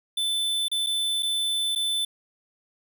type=tone with dropouts; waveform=square; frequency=3520 Hz; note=A7; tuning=in tune; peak=-24 dBFS; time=0.17-2.05 s; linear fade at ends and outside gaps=5 ms; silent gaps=0.683-0.715 / 0.864-0.868 / 1.225-1.229 / 1.751-1.758 s; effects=none